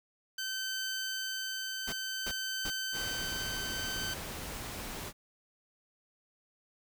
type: tone with tremolo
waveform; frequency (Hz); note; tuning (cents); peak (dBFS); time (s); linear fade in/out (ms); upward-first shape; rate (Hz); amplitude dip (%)
15% pulse; 1540; G6; -31; -27; 0.38-4.14; 5; triangle; 0.54; 25
type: noise bursts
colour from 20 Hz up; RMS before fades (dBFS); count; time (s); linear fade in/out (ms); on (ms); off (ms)
pink; -39; 3; 1.87-2.704; 10; 58; 330
type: noise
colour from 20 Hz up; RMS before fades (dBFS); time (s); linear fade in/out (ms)
pink; -41; 2.92-5.13; 50
effects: none